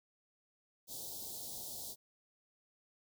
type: band-stop noise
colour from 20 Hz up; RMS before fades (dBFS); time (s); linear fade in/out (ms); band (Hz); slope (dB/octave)
white; -45; 0.87-1.96; 50; 850 to 3600; 48
effects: none